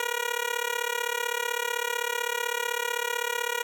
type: tone with amplitude modulation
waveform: 10% pulse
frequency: 478.4 Hz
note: A#4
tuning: 45 cents sharp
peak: -15 dBFS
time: 0-3.63 s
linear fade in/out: 2 ms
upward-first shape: sine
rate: 35.8 Hz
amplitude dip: 90%
effects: none